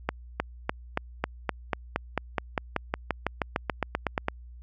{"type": "accelerating click train", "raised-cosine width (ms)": 0.5, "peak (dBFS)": -10, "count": 23, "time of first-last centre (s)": [0.09, 4.284], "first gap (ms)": 310, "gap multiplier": 0.95, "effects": ["added 60 Hz sine -43 dBFS peak until 4.62 s"]}